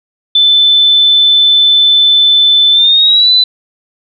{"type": "tone with pitch glide", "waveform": "sine", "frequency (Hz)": [3520, 3997], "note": ["A7", "B7"], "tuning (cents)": [0, 20], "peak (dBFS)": -4, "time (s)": [0.35, 3.44], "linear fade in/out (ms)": 5, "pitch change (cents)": 220, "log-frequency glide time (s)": [2.72, 3.31], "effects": []}